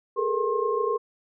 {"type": "tone cluster", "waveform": "sine", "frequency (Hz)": [412.6, 440.4, 472.7, 1068], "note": ["G#4", "A4", "A#4", "C6"], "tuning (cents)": [-11, 2, 24, 35], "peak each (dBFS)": -28, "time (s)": [0.16, 0.98], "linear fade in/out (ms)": 20, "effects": []}